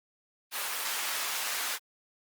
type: high-pass noise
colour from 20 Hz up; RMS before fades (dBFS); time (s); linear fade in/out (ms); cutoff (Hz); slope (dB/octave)
pink; -33; 0.51-1.79; 50; 1100; 12
effects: Opus 32 kbps